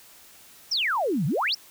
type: exponential two-way sweep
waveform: sine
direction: down then up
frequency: 5890 to 130.81 to 5890 Hz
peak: -22 dBFS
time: 0.71-1.55 s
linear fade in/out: 10 ms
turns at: 1.26 s
effects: white hiss -51 dBFS RMS until 1.7 s